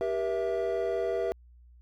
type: chord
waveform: triangle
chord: E diminished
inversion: first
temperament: equal with one note detuned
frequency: 392 / 477.6 / 659.3 Hz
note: G4 / Bb4 / E5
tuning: 0 / +42 / 0 cents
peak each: -29 dBFS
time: 0.01-1.32 s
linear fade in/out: 0 ms
effects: tanh soft clip ceiling -18 dBFS + added 60 Hz sine -52 dBFS peak until 1.81 s